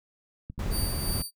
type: click train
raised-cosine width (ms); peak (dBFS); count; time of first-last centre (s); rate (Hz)
5; -26; 5; 0.5-0.823; 12.4
type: noise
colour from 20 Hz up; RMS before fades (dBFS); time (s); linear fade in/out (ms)
brown; -30; 0.59-1.22; 2
type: tone with tremolo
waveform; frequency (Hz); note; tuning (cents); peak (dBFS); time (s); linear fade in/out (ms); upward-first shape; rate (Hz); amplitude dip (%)
15% pulse; 4626; D8; -27; -24; 0.7-1.31; 50; triangle; 2.9; 50
effects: noise-tail reverb RT60 0.1 s tail -20 dB re dry